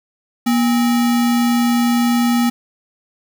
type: tone with sample-and-hold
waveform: sine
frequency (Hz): 239.2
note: A#3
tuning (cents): +45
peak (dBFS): -12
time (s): 0.46-2.5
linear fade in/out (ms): 10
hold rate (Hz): 1050
effects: none